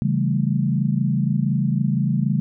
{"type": "chord", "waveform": "sine", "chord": "A dominant seventh", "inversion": "first", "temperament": "equal", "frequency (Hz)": [138.59, 164.81, 196, 220], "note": ["C#3", "E3", "G3", "A3"], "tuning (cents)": [0, 0, 0, 0], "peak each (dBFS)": [-21, -24, -23, -25], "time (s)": [0.02, 2.4], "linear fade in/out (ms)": 0, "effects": []}